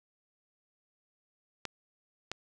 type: clicks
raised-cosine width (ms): 0.2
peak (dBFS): -18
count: 2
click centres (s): 1.653 / 2.316
effects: none